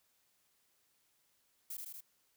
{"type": "noise with echo", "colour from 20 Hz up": "violet", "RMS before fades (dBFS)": -43, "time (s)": [1.7, 1.77], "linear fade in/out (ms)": 5, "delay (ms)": 79, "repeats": 3, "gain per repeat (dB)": -2, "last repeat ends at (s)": 2.007, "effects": ["white hiss -75 dBFS RMS until 2.36 s"]}